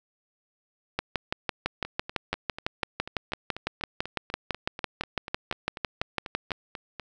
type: two click trains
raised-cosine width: 0.3 ms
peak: -20 / -10 dBFS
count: 22 / 34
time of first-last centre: 1.85-6.997 / 0.99-6.518 s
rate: 4.08 / 5.97 Hz
effects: none